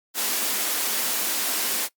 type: high-pass noise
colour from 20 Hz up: white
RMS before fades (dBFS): -25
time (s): 0.14-1.89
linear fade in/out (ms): 50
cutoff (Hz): 200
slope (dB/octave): 96
effects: noise-tail reverb RT60 0.1 s tail -20 dB re dry + Opus 48 kbps